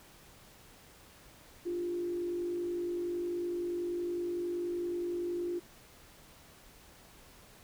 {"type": "tone with frequency modulation", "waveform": "sine", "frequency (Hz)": 349.5, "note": "F4", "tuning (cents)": 1, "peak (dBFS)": -32, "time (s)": [1.65, 5.6], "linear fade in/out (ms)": 20, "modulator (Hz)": 50.7, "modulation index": 0.38, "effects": ["pink hiss -57 dBFS RMS until 7.63 s"]}